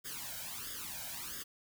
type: noise with flanger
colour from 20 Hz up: white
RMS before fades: -43 dBFS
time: 0.04-1.44 s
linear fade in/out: 20 ms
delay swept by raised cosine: 0.59 to 1.32 ms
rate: 1.5 Hz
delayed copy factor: +0.85
effects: none